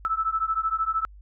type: beating tone pair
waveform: sine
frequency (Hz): 1307 / 1320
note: E6 / E6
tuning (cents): -15 / +2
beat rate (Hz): 13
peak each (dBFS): -26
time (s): 0.05-1.05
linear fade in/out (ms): 0
effects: added 50 Hz sine -44 dBFS peak until 1.21 s